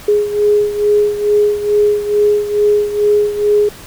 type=beating tone pair; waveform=sine; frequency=415.3 / 417.6 Hz; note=G#4 / G#4; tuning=0 / +10 cents; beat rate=2.3 Hz; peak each=-11 / -16 dBFS; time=0.08-3.69 s; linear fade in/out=5 ms; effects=pink hiss -35 dBFS RMS until 3.86 s